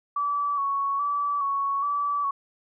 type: tone with vibrato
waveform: sine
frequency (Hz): 1132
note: C#6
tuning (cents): +36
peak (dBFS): -23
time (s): 0.16-2.31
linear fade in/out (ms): 5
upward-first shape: square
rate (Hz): 1.2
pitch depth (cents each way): 32
effects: none